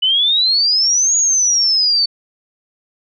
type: exponential two-way sweep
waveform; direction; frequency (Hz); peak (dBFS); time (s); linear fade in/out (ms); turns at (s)
sine; up then down; 2960 to 6790 to 4484; -11; 0.02-2.06; 10; 1.16
effects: none